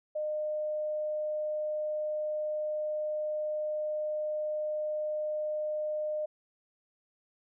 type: tone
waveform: sine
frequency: 609 Hz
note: D#5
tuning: 37 cents flat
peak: -30 dBFS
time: 0.15-6.26 s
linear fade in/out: 10 ms
effects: none